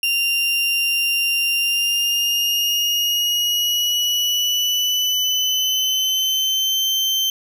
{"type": "tone with pitch glide", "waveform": "35% pulse", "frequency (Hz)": [2782, 3105], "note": ["F7", "G7"], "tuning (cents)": [-7, -17], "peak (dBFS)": -15, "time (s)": [0.03, 7.3], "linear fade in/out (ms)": 2, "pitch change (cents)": 190, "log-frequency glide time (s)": [1.56, 6.84], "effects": []}